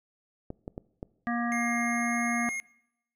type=clicks; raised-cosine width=2 ms; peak=-23 dBFS; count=4; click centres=0.504 / 0.679 / 0.779 / 1.029 s
type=harmonic tone; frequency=237 Hz; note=A#3; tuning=29 cents sharp; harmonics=1 / 3 / 5 / 7 / 8; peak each=-29 / -34 / -36 / -37 / -38 dBFS; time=1.27-2.49 s; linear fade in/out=0 ms
type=tone with pitch glide; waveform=square; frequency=2127 to 2144 Hz; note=C7 to C7; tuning=+28 to +42 cents; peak=-32 dBFS; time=1.52-2.6 s; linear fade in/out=0 ms; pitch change=+14 cents; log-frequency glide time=1.82-2.21 s
effects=noise-tail reverb RT60 0.8 s tail -22 dB re dry + low-pass 11000 Hz 12 dB/octave